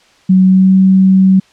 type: tone with pitch glide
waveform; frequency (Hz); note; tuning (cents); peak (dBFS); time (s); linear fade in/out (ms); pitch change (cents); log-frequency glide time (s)
sine; 187.1 to 189.82; F#3 to F#3; +20 to +45; -4; 0.29-1.4; 10; +25; 0.42-0.75
effects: white hiss -48 dBFS RMS until 1.52 s + low-pass 5000 Hz 12 dB/octave